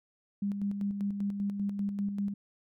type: tone with tremolo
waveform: sine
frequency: 201 Hz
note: G3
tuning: 44 cents sharp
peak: -28 dBFS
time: 0.42-2.34 s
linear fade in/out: 5 ms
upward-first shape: square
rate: 5.1 Hz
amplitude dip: 45%
effects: none